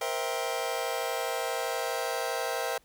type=chord; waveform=sawtooth; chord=C dominant seventh; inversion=third; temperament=just; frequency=470.9 / 523.3 / 654.1 / 784.9 Hz; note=Bb4 / C5 / E5 / G5; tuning=+18 / 0 / -14 / +2 cents; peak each=-31 dBFS; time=0.01-2.78 s; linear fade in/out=5 ms; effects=pink hiss -64 dBFS RMS until 2.84 s